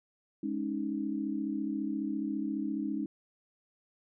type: chord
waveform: sine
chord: Ab suspended fourth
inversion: none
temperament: just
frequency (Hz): 207.7 / 276.9 / 311.5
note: Ab3 / Db4 / Eb4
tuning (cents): 0 / -2 / +2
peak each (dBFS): -36 / -35 / -35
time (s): 0.43-3.06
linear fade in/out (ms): 5
effects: none